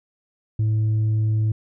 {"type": "tone with tanh clipping", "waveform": "sine", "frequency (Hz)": 108.7, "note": "A2", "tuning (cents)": -21, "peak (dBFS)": -18, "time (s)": [0.59, 1.52], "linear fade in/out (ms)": 5, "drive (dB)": 2, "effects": []}